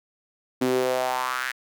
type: tone with high-pass filter sweep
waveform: sawtooth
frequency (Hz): 127.6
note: C3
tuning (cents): -43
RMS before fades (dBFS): -25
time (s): 0.61-1.52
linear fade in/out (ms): 10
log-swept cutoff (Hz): 280 to 1800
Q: 3.9
effects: none